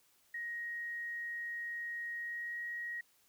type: tone with pitch glide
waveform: sine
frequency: 1881 to 1893 Hz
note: A#6 to A#6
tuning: +15 to +26 cents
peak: -38 dBFS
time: 0.34-3.01 s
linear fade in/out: 5 ms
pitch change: +11 cents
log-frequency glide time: 2.16-2.59 s
effects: white hiss -70 dBFS RMS until 3.28 s